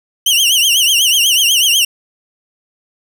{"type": "tone with vibrato", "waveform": "sawtooth", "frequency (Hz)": 2982, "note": "F#7", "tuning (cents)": 13, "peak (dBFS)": -6, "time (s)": [0.26, 1.85], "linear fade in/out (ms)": 5, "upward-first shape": "triangle", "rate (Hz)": 8.1, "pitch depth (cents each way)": 170, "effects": []}